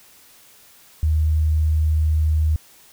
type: tone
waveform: sine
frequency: 77.78 Hz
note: D#2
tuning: in tune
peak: -15 dBFS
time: 1.03-2.56 s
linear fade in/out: 0 ms
effects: white hiss -50 dBFS RMS until 2.92 s